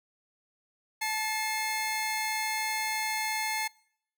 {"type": "tone pair together", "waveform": "sawtooth", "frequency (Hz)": [873, 2141], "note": ["A5", "C7"], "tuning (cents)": [-14, 39], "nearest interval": "octave + major third", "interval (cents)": 1553, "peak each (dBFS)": -28, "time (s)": [1.01, 3.68], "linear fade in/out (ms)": 10, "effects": ["noise-tail reverb RT60 0.7 s tail -25 dB re dry"]}